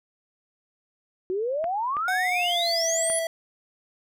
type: exponential sweep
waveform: sine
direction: up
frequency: 359.2 to 10548 Hz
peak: -24 dBFS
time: 1.3-3.19 s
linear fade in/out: 0 ms
type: clicks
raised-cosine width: 0.5 ms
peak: -22 dBFS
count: 3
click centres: 1.642 / 1.968 / 3.1 s
type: tone with pitch glide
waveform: square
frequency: 738 to 657.5 Hz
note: F#5 to E5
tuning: -5 to -5 cents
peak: -26 dBFS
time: 2.08-3.27 s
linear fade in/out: 2 ms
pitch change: -200 cents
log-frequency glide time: 2.21-2.88 s
effects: none